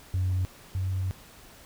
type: tone pair in turn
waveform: sine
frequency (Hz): 92.3 / 93.86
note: F#2 / F#2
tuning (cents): -4 / +25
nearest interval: unison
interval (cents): 29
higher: second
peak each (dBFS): -22 / -25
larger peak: first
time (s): 0.14-0.45 / 0.75-1.11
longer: second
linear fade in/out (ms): 0
effects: tanh soft clip ceiling -21 dBFS + pink hiss -51 dBFS RMS until 1.65 s